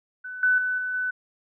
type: tone with level steps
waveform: sine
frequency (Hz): 1500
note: F#6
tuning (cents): +23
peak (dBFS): -33 / -17 / -23 / -26 / -24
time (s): 0.24-1.11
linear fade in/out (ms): 10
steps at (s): 0.43 / 0.58 / 0.78 / 0.94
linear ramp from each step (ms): 2
effects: none